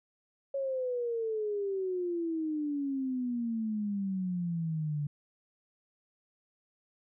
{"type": "exponential sweep", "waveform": "sine", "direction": "down", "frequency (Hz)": [554.4, 144.2], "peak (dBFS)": -30, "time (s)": [0.54, 5.07], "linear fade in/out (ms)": 5, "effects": []}